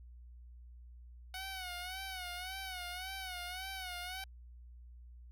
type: tone with vibrato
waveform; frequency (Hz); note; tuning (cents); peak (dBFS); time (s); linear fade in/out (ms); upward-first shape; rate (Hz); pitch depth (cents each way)
10% pulse; 740; F#5; 0; -33; 1.34-4.24; 2; sine; 1.8; 78
effects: added 60 Hz sine -51 dBFS peak until 5.31 s